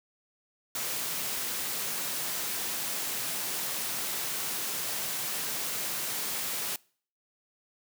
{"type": "high-pass noise", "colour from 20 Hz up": "white", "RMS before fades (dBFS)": -33, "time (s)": [0.75, 6.76], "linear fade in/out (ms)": 2, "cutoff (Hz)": 110, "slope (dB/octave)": 48, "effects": ["noise-tail reverb RT60 0.5 s tail -25 dB re dry"]}